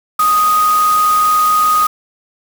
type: tone in noise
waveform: sine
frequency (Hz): 1244.5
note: D#6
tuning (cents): 0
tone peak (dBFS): -9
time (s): 0.19-1.87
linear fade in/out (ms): 5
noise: white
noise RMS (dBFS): -24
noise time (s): 0.19-1.87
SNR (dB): +12
effects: none